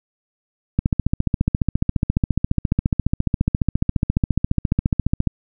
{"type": "click train", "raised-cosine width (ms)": 5, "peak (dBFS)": -4, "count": 66, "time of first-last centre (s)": [0.79, 5.273], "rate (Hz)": 14.5, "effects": []}